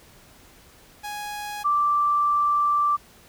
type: tone pair in turn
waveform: sawtooth / sine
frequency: 830.6 / 1172.3 Hz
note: G#5 / D6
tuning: 0 / -3 cents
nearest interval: tritone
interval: 597 cents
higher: second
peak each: -27 / -18 dBFS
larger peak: second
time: 1.03-1.64 / 1.64-2.97 s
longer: second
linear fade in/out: 20 ms
effects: pink hiss -52 dBFS RMS until 3.28 s